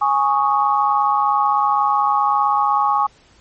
sine chord, Ab suspended fourth, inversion none, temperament equal, 830.6 / 1108.7 / 1244.5 Hz, Ab5 / Db6 / Eb6, 0 / 0 / 0 cents, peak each -17 / -17 / -22 dBFS, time 0.01-3.07 s, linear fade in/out 10 ms, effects pink hiss -52 dBFS RMS until 3.4 s + MP3 32 kbps

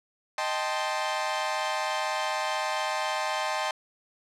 sawtooth chord, A half-diminished seventh, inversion second, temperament equal, 622.3 / 784 / 880 / 1046.5 Hz, Eb5 / G5 / A5 / C6, 0 / 0 / 0 / 0 cents, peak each -29 dBFS, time 0.38-3.71 s, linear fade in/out 2 ms, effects low-pass 7000 Hz 12 dB/octave

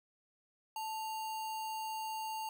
sine tone with sample-and-hold, 880 Hz, A5, in tune, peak -37 dBFS, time 0.76-2.49 s, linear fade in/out 2 ms, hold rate 3675 Hz, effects none

